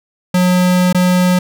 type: tone with dropouts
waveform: square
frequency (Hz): 181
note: F#3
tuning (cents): -38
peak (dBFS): -10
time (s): 0.34-1.39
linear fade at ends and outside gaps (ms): 5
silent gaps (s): 0.928-0.946
effects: none